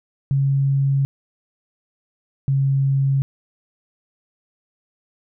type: tone pair in turn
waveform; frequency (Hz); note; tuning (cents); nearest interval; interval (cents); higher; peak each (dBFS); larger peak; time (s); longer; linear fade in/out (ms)
sine; 137.6 / 136.65; C#3 / C#3; -12 / -24; unison; 12; first; -15; neither; 0.31-1.05 / 2.48-3.22; neither; 0
effects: none